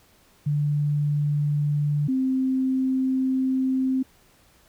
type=tone pair in turn; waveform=sine; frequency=146.83 / 261.6 Hz; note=D3 / C4; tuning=0 / 0 cents; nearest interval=minor seventh; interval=1000 cents; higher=second; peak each=-20 dBFS; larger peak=neither; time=0.46-2.08 / 2.08-4.03 s; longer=second; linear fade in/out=10 ms; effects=pink hiss -58 dBFS RMS until 4.68 s